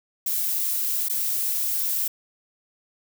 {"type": "noise with dropouts", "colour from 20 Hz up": "violet", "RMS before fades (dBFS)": -25, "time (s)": [0.26, 2.08], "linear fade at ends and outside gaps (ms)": 5, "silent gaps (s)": [1.086, 1.096], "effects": []}